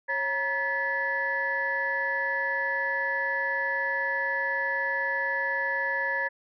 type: tone cluster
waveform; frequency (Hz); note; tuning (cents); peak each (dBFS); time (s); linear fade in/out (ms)
sine; 547 / 950 / 1722 / 1970; C#5 / A#5 / A6 / B6; -23 / +33 / -38 / -5; -34 / -33 / -27 / -33; 0.08-6.29; 20
effects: tanh soft clip ceiling -15 dBFS